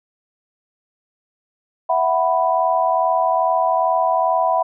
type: chord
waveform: sine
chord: E suspended second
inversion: none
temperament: just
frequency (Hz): 659.3 / 741.7 / 988.9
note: E5 / F#5 / B5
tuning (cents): 0 / +4 / +2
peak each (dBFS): -19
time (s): 1.89-4.63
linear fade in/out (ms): 10
effects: none